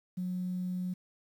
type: tone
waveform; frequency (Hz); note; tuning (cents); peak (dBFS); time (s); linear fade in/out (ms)
sine; 181.9; F#3; -29; -31; 0.17-0.94; 10
effects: tanh soft clip ceiling -27 dBFS + 10-bit